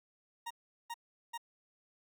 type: tone bursts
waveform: 40% pulse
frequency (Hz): 935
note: A#5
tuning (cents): +5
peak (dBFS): -38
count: 3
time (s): 0.46-1.378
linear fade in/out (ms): 10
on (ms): 46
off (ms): 390
effects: none